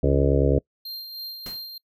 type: harmonic tone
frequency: 69.3 Hz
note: C#2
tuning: in tune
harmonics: 1 / 2 / 4 / 5 / 6 / 7 / 8 / 9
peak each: -22 / -23 / -25 / -29 / -25 / -25 / -29 / -30 dBFS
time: 0.03-0.59 s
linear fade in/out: 5 ms
type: tone with tremolo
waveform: square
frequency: 4186 Hz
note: C8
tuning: in tune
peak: -32 dBFS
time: 0.85-1.78 s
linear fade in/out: 5 ms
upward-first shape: sine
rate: 3.2 Hz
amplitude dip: 45%
type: noise with exponential decay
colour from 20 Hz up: pink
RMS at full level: -35 dBFS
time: 1.46-1.66 s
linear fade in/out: 2 ms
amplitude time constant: 42 ms
effects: noise-tail reverb RT60 0.1 s tail -25 dB re dry